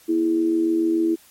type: tone with amplitude modulation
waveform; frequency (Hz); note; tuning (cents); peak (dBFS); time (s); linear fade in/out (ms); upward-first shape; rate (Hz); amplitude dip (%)
sine; 329.6; E4; 0; -14; 0.08-1.16; 20; sine; 86.9; 60
effects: white hiss -52 dBFS RMS until 1.3 s + MP3 64 kbps